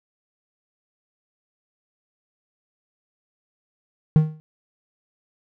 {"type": "tone with exponential decay", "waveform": "triangle", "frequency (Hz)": 155.56, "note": "D#3", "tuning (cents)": 0, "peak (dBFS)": -6, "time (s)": [4.16, 4.4], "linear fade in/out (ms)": 0, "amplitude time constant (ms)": 52, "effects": []}